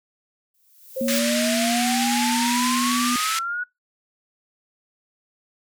violet noise with exponential growth, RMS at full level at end -27 dBFS, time 0.54-1.19 s, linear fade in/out 5 ms, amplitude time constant 140 ms
sine exponential sweep, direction up, 523.3 to 1480 Hz, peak -24 dBFS, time 0.96-3.64 s, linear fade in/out 10 ms
sine tone with pitch glide, 236.1 to 245.4 Hz, A#3 to B3, +22 to -11 cents, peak -22 dBFS, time 1.01-3.16 s, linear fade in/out 2 ms, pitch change +67 cents, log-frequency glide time 1.26-2.98 s
pink band-pass noise, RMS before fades -26 dBFS, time 1.08-3.39 s, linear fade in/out 2 ms, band 1600 to 11000 Hz, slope 24 dB/octave
effects noise-tail reverb RT60 0.2 s tail -24 dB re dry

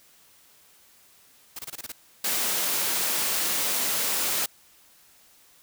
white noise bursts, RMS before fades -36 dBFS, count 7, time 1.56-1.921 s, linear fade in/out 5 ms, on 31 ms, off 24 ms
white high-pass noise, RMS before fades -26 dBFS, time 2.24-4.46 s, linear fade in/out 5 ms, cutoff 190 Hz, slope 12 dB/octave
effects white hiss -57 dBFS RMS until 5.62 s

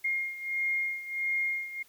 sine beating tone pair, 2132 / 2133.5 Hz, C7 / C7, +32 / +33 cents, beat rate 1.5 Hz, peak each -30 / -34 dBFS, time 0.04-1.83 s, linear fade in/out 10 ms, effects white hiss -61 dBFS RMS until 1.88 s

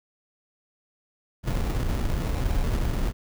brown noise with sample-and-hold, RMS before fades -25 dBFS, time 1.43-3.13 s, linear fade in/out 50 ms, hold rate 1575 Hz, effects none

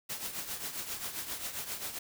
white noise with tremolo, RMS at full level -36 dBFS, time 0.09-1.99 s, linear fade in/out 10 ms, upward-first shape triangle, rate 7.5 Hz, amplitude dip 70%, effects none

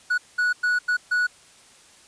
triangle tone bursts at uneven times, 1468 Hz, F#6, 14 cents flat, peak -17 dBFS, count 5, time 0.1-0.18 / 0.38-0.53 / 0.63-0.79 / 0.88-0.97 / 1.11-1.27 s, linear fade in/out 10 ms, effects white hiss -52 dBFS RMS until 2.07 s + resampled to 22050 Hz

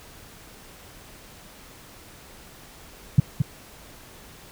sine tone with echo, 139.3 Hz, C#3, 9 cents sharp, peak -8 dBFS, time 3.18-3.2 s, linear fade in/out 5 ms, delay 220 ms, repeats 1, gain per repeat -7 dB, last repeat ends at 3.42 s, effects pink hiss -47 dBFS RMS until 4.51 s

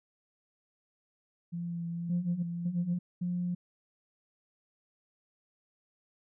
sine tone with vibrato, 170.6 Hz, F3, 40 cents flat, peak -33 dBFS, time 1.52-2.95 s, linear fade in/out 20 ms, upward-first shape triangle, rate 2.1 Hz, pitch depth 19 cents each way
sine tone bursts, 177.2 Hz, F3, 25 cents sharp, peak -29 dBFS, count 3, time 2.09-3.55 s, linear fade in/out 10 ms, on 340 ms, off 220 ms
effects tanh soft clip ceiling -23 dBFS

